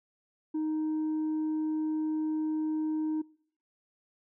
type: tone with tanh clipping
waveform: sine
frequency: 311.1 Hz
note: D#4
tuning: in tune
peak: -29 dBFS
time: 0.54-3.22 s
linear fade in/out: 10 ms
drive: 2 dB
effects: noise-tail reverb RT60 0.6 s tail -24 dB re dry